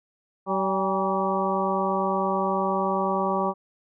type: harmonic tone with a mistuned harmonic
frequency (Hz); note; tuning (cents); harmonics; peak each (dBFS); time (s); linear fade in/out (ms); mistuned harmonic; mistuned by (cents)
191.4; G3; -41; 1 / 2 / 3 / 4 / 5 / 6; -29 / -29 / -29 / -29 / -29 / -29; 0.46-3.54; 50; 4; +65
effects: none